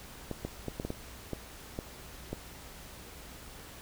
clicks, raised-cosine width 2 ms, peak -21 dBFS, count 9, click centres 0.313 / 0.45 / 0.683 / 0.799 / 0.85 / 0.904 / 1.333 / 1.789 / 2.33 s, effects added 60 Hz sine -54 dBFS peak until 3.81 s + pink hiss -49 dBFS RMS until 3.81 s

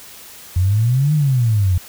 sine exponential two-way sweep, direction up then down, 86.6 to 155.56 to 86.6 Hz, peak -12 dBFS, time 0.56-1.78 s, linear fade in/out 5 ms, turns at 1.14 s, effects white hiss -39 dBFS RMS until 1.88 s

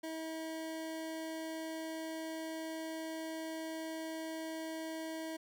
25% pulse tone, 320.9 Hz, E4, 46 cents flat, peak -36 dBFS, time 0.03-5.37 s, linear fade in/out 10 ms, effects none

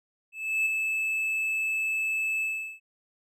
triangle tone with ADSR envelope, 2616 Hz, E7, 14 cents flat, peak -20 dBFS, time 0.32-2.8 s, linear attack 340 ms, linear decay 9 ms, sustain -4 dB, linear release 380 ms, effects none

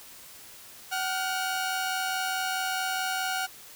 sawtooth tone pair together, 755 / 1425.3 Hz, F#5 / F6, +35 / +35 cents, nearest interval major seventh, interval 1100 cents, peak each -26 / -28 dBFS, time 0.91-3.47 s, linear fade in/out 20 ms, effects white hiss -48 dBFS RMS until 3.75 s

